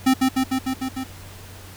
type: tone with echo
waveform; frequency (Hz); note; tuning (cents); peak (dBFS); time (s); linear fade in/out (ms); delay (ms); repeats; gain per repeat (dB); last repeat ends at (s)
square; 261.6; C4; 0; -14; 0.06-0.14; 10; 150; 6; -2; 1.04
effects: added 93 Hz sine -41 dBFS peak until 1.76 s + pink hiss -43 dBFS RMS until 1.76 s